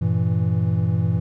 triangle chord, E diminished, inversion first, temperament equal with one note detuned, 97.27 / 116.54 / 164.81 Hz, G2 / Bb2 / E3, -13 / 0 / 0 cents, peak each -20 dBFS, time 0.01-1.2 s, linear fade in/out 10 ms, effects none

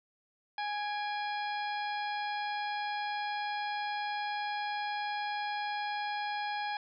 harmonic tone with a mistuned harmonic, 830 Hz, G#5, 1 cent flat, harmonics 1 / 2 / 3 / 4 / 5 / 6, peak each -34 / -40 / -44 / -46 / -48 / -50 dBFS, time 0.58-6.77 s, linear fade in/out 2 ms, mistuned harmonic 3, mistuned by -66 cents, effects none

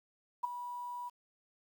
sine tone with ADSR envelope, 975 Hz, B5, 23 cents flat, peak -27 dBFS, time 0.43-1.1 s, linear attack 14 ms, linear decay 11 ms, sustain -12 dB, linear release 22 ms, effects 10-bit

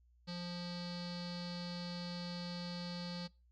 square tone with low-pass filter, 175.4 Hz, F3, 8 cents sharp, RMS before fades -43 dBFS, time 0.27-3.28 s, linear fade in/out 20 ms, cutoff 4500 Hz, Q 9, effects noise-tail reverb RT60 0.3 s tail -24 dB re dry + added 60 Hz sine -65 dBFS peak until 3.51 s

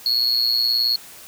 triangle tone with amplitude modulation, 4334 Hz, C#8, 40 cents flat, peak -12 dBFS, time 0.06-0.96 s, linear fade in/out 2 ms, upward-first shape sine, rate 119 Hz, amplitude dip 80%, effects white hiss -42 dBFS RMS until 1.27 s

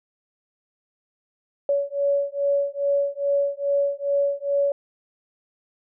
sine beating tone pair, 563 / 565.4 Hz, C#5 / C#5, +27 / +34 cents, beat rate 2.4 Hz, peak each -23 dBFS, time 1.69-4.72 s, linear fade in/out 2 ms, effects none

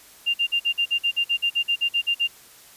sine tone bursts, 2794 Hz, F7, in tune, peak -18 dBFS, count 16, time 0.26-2.277 s, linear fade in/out 20 ms, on 82 ms, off 47 ms, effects white hiss -49 dBFS RMS until 2.76 s + resampled to 32000 Hz

